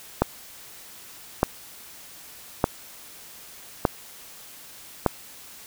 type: click train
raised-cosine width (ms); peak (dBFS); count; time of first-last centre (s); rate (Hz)
1; -3; 5; 0.22-5.063; 0.826
effects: white hiss -45 dBFS RMS until 5.66 s